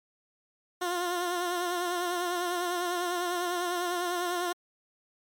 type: tone with vibrato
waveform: 15% pulse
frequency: 353.5 Hz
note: F4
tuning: 21 cents sharp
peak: -22 dBFS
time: 0.81-4.53 s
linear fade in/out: 10 ms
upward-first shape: triangle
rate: 10 Hz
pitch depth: 51 cents each way
effects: MP3 96 kbps